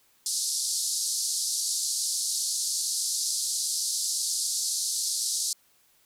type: band-pass noise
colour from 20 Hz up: pink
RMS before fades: -29 dBFS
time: 0.26-5.53 s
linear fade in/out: 2 ms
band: 4300 to 11000 Hz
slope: 48 dB/octave
effects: white hiss -64 dBFS RMS until 6.05 s